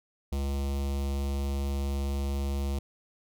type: tone with notch filter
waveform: square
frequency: 69.4 Hz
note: C#2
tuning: 3 cents sharp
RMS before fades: -30 dBFS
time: 0.32-2.79 s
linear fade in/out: 5 ms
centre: 1600 Hz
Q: 1
effects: none